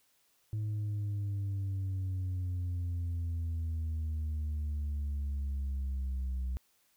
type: exponential sweep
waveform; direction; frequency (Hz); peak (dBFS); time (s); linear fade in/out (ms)
sine; down; 107.6 to 62.9; -29; 0.53-6.57; 0
effects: tanh soft clip ceiling -31 dBFS + white hiss -71 dBFS RMS until 6.96 s